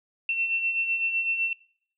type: beating tone pair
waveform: sine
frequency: 2694 / 2701.9 Hz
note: E7 / E7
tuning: +37 / +42 cents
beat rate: 7.9 Hz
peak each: -34 / -25 dBFS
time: 0.29-1.53 s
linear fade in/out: 2 ms
effects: noise-tail reverb RT60 0.6 s tail -22 dB re dry